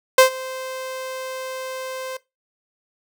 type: tone with ADSR envelope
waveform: sawtooth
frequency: 520 Hz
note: C5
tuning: 11 cents flat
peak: -3 dBFS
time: 0.18-2.17 s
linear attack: 4 ms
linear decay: 110 ms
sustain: -22 dB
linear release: 5 ms
effects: noise-tail reverb RT60 0.2 s tail -18 dB re dry